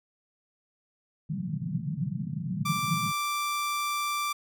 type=band-pass noise; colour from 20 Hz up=pink; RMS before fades=-32 dBFS; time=1.29-3.12 s; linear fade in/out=5 ms; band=130 to 190 Hz; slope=48 dB/octave
type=tone; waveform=sawtooth; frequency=1174.7 Hz; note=D6; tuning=in tune; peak=-24 dBFS; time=2.65-4.33 s; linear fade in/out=10 ms
effects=none